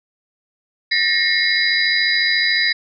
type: tone cluster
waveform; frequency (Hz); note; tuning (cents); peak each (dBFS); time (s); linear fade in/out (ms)
sine; 1799 / 1893 / 2150 / 3957 / 4874; A6 / A#6 / C7 / B7 / D#8; +38 / +26 / +47 / +3 / -37; -21; 0.91-2.73; 10
effects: none